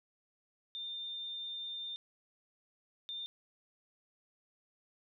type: tone bursts at uneven times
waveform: sine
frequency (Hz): 3605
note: A7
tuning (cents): +41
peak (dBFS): -39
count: 2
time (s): 0.75-1.96 / 3.09-3.26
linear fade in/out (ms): 0
effects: none